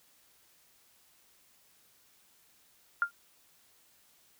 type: tone with exponential decay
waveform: sine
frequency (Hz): 1400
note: F6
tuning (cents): +4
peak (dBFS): -20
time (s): 3.02-3.11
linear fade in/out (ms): 1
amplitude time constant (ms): 19
effects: white hiss -65 dBFS RMS until 4.39 s

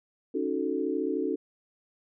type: chord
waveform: sine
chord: D# half-diminished seventh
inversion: third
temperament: equal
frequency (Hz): 277.2 / 311.1 / 370 / 440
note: C#4 / D#4 / F#4 / A4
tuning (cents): 0 / 0 / 0 / 0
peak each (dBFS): -32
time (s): 0.34-1.36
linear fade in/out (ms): 10
effects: none

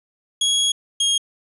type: tone pair in turn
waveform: sawtooth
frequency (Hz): 3322 / 3259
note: G#7 / G#7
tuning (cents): 0 / -33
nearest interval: unison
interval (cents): 33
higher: first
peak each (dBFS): -13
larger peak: neither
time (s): 0.41-0.72 / 1-1.18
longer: first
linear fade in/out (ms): 5
effects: resampled to 24000 Hz

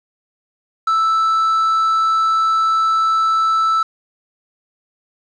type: tone with quantisation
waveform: triangle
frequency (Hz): 1318.5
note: E6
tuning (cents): 0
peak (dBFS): -11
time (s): 0.87-3.83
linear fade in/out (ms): 5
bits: 6
effects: low-pass 6000 Hz 12 dB/octave

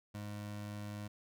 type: tone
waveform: 25% pulse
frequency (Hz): 103.83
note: G#2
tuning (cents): 0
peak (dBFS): -38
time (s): 0.14-1.08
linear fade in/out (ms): 10
effects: none

